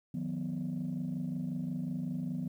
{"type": "chord", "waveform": "sine", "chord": "B major", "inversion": "first", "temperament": "equal with one note detuned", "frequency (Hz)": [155.56, 180.88, 246.9], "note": ["D#3", "F#3", "B3"], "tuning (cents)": [0, -39, 0], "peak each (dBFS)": [-37, -36, -36], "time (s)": [0.14, 2.48], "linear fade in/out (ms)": 5, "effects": ["tanh soft clip ceiling -28 dBFS", "11-bit"]}